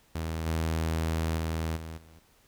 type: tone with level steps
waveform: sawtooth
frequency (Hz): 80.8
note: E2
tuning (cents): -34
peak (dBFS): -27 / -23 / -25 / -34 / -48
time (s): 0.15-2.19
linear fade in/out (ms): 5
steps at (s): 0.46 / 1.37 / 1.76 / 1.97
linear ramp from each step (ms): 10
effects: pink hiss -63 dBFS RMS until 2.47 s